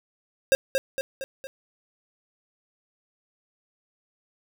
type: tone with echo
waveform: square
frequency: 536 Hz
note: C5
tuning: 42 cents sharp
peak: -16 dBFS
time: 0.52-0.55 s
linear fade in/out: 0 ms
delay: 230 ms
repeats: 4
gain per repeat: -5 dB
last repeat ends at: 1.47 s
effects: none